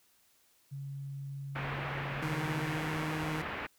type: tone with pitch glide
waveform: sine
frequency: 138.59 to 139.55 Hz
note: C#3 to C#3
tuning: 0 to +12 cents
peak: -38 dBFS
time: 0.71-2.77 s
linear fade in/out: 20 ms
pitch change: +12 cents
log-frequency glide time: 1.56-1.82 s
type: low-pass noise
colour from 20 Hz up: white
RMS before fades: -39 dBFS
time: 1.55-3.67 s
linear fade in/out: 10 ms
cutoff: 2300 Hz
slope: 24 dB/octave
type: tone with vibrato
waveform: 25% pulse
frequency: 155.56 Hz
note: D#3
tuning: in tune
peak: -31 dBFS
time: 2.22-3.42 s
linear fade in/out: 5 ms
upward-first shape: triangle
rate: 15 Hz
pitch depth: 20 cents each way
effects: white hiss -68 dBFS RMS until 3.78 s